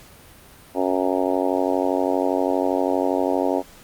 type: harmonic tone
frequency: 92.5 Hz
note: F#2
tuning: in tune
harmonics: 3 / 4 / 5 / 6 / 7 / 8 / 9 / 10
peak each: -24 / -26 / -27 / -26 / -26 / -30 / -30 / -32 dBFS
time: 0.74-3.63 s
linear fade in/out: 50 ms
effects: pink hiss -47 dBFS RMS until 3.83 s + Opus 48 kbps